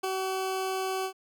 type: tone with ADSR envelope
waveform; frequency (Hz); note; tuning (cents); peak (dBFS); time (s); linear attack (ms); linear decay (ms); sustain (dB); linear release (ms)
20% pulse; 379.1; F#4; +42; -21; 0.03-1.13; 13; 6; -3; 82
effects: none